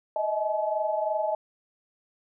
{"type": "tone cluster", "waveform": "sine", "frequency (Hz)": [619, 642, 855], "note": ["D#5", "E5", "A5"], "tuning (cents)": [-9, -46, -50], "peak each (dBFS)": -29, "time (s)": [0.16, 1.35], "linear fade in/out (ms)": 2, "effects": []}